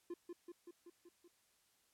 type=tone with echo; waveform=triangle; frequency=347.5 Hz; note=F4; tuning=9 cents flat; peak=-40 dBFS; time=0.1-0.14 s; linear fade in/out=5 ms; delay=190 ms; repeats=6; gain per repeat=-3 dB; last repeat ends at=1.28 s; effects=white hiss -75 dBFS RMS until 1.93 s + low-pass 12000 Hz 12 dB/octave